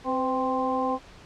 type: harmonic tone with a mistuned harmonic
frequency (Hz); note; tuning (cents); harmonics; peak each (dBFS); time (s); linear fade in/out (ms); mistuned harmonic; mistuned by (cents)
261.6; C4; 0; 1 / 2 / 3 / 4; -29 / -29 / -29 / -29; 0.04-0.99; 50; 2; -43
effects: pink hiss -49 dBFS RMS until 1.25 s + low-pass 5000 Hz 12 dB/octave